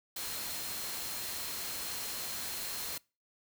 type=tone in noise; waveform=sine; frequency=4186 Hz; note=C8; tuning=in tune; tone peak=-46 dBFS; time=0.16-2.98 s; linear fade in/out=5 ms; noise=white; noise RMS=-39 dBFS; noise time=0.16-2.98 s; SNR=-10 dB; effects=noise-tail reverb RT60 0.3 s tail -24 dB re dry